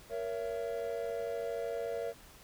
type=chord; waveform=triangle; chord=A# diminished; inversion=none; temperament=just; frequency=466.2 / 559.4 / 671.3 Hz; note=A#4 / C#5 / E5; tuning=0 / +16 / +31 cents; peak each=-35 / -38 / -38 dBFS; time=0.09-2.14 s; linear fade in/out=50 ms; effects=pink hiss -56 dBFS RMS until 2.43 s